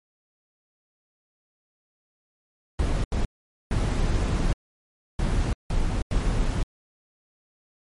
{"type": "noise bursts at uneven times", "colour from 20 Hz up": "brown", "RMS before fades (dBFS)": -23, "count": 6, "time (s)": [[2.79, 3.04], [3.12, 3.25], [3.71, 4.53], [5.19, 5.53], [5.7, 6.02], [6.11, 6.63]], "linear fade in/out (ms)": 2, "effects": ["MP3 48 kbps"]}